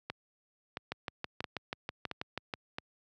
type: two click trains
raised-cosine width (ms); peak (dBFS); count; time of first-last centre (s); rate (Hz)
0.3; -20 / -19; 5 / 11; 0.1-2.785 / 0.92-2.538; 1.49 / 6.18
effects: high-pass 80 Hz 12 dB/octave